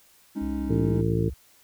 triangle chord, Ab suspended fourth, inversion none, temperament equal, 207.7 / 277.2 / 311.1 Hz, Ab3 / Db4 / Eb4, 0 / 0 / 0 cents, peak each -30 dBFS, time 0.35-1.02 s, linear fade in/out 20 ms
sine tone with pitch glide, 64.8 to 67.05 Hz, C2 to C2, -16 to +43 cents, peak -32 dBFS, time 0.41-1.34 s, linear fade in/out 10 ms, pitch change +59 cents, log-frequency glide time 0.64-0.9 s
harmonic tone, 56 Hz, A1, 31 cents sharp, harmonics 2 / 3 / 4 / 5 / 6 / 7 / 8, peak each -25 / -27 / -37 / -35 / -30 / -36 / -30 dBFS, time 0.69-1.3 s, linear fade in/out 20 ms
effects white hiss -58 dBFS RMS until 1.63 s

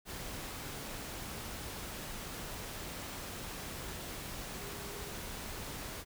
sine tone in noise, 404.6 Hz, G#4, 45 cents flat, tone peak -50 dBFS, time 4.55-5.15 s, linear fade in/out 50 ms, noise pink, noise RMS -43 dBFS, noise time 0.05-6.05 s, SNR -10 dB, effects none

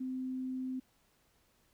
sine tone, 258.3 Hz, C4, 22 cents flat, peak -35 dBFS, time 0-0.8 s, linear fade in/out 10 ms, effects pink hiss -71 dBFS RMS until 1.73 s

